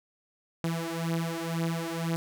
sawtooth beating tone pair, 164.81 / 166.81 Hz, E3 / E3, 0 / +21 cents, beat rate 2 Hz, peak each -28 dBFS, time 0.64-2.16 s, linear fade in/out 0 ms, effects none

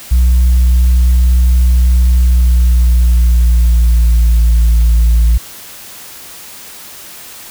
sine tone with pitch glide, 61.74 to 56.94 Hz, B1 to A#1, 0 to -40 cents, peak -3 dBFS, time 0.11-5.38 s, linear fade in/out 10 ms, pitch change -140 cents, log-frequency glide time 2.14-4.48 s, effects tanh soft clip ceiling -4 dBFS + white hiss -32 dBFS RMS until 7.5 s

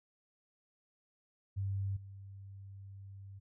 sine tone with level steps, 98 Hz, G2, in tune, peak -33 / -47 dBFS, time 1.56-3.4 s, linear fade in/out 20 ms, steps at 1.96 s, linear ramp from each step 10 ms, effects none

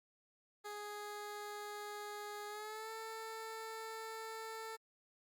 15% pulse tone with pitch glide, 415.3 to 445.1 Hz, G#4 to A4, 0 to +20 cents, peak -38 dBFS, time 0.64-4.77 s, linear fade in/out 20 ms, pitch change +120 cents, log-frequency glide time 2.48-2.91 s, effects Opus 48 kbps

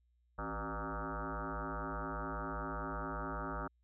sine tone with frequency modulation, 597 Hz, D5, 28 cents sharp, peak -37 dBFS, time 0.38-3.68 s, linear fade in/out 10 ms, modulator 109 Hz, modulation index 7.6, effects added 60 Hz sine -70 dBFS peak until 3.83 s

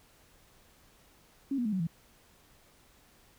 sine tone with pitch steps, 274.7 / 241.9 / 213 / 187.63 / 165.24 Hz, C#4 / B3 / G#3 / F#3 / E3, -16 / -36 / +44 / +24 / +4 cents, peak -28 dBFS, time 1.51-1.87 s, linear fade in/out 5 ms, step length 72 ms, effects pink hiss -62 dBFS RMS until 3.38 s

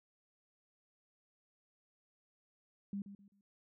sine tone with echo, 200 Hz, G3, 35 cents sharp, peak -37 dBFS, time 2.93-3.02 s, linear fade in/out 2 ms, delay 130 ms, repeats 3, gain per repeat -11 dB, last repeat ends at 3.41 s, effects none

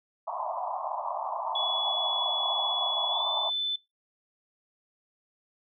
white band-pass noise, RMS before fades -33 dBFS, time 0.27-3.5 s, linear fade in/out 10 ms, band 620 to 1100 Hz, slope 96 dB/octave
sine tone with pitch glide, 3400 to 3514 Hz, G#7 to A7, +40 to -3 cents, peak -27 dBFS, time 1.55-3.76 s, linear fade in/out 5 ms, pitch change +57 cents, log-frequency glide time 3.08-3.27 s
effects noise-tail reverb RT60 0.2 s tail -21 dB re dry

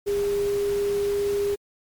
sine tone in noise, 404.7 Hz, G#4, 45 cents flat, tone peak -21 dBFS, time 0.06-1.56 s, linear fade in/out 20 ms, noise pink, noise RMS -38 dBFS, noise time 0.06-1.56 s, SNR +14 dB, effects MP3 96 kbps

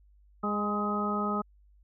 harmonic tone with a mistuned harmonic, 206.5 Hz, G#3, 10 cents flat, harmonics 1 / 2 / 3 / 4 / 5 / 6, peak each -31 / -36 / -39 / -38 / -42 / -31 dBFS, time 0.43-1.42 s, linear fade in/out 10 ms, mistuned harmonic 6, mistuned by +30 cents, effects added 50 Hz sine -57 dBFS peak until 1.83 s

